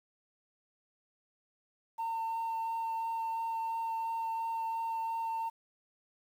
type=tone with vibrato; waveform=sine; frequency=907 Hz; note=A#5; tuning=48 cents flat; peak=-30 dBFS; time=1.98-5.5 s; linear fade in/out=20 ms; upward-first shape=sine; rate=2.9 Hz; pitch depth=9 cents each way; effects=tanh soft clip ceiling -31 dBFS + 10-bit